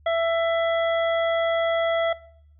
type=harmonic tone; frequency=665 Hz; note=E5; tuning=15 cents sharp; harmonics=1 / 2 / 3 / 5; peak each=-20 / -31 / -31 / -35 dBFS; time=0.06-2.13 s; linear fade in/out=5 ms; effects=noise-tail reverb RT60 0.7 s tail -21 dB re dry + added 74 Hz sine -51 dBFS peak until 2.59 s